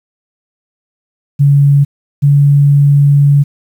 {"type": "tone pair in turn", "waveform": "sine", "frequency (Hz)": [141.7, 142.6], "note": ["C#3", "C#3"], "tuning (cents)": [38, 49], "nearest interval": "unison", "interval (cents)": 11, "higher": "second", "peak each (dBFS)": -4, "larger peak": "neither", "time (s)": [[1.39, 1.85], [2.22, 3.44]], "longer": "second", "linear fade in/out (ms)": 20, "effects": ["7-bit"]}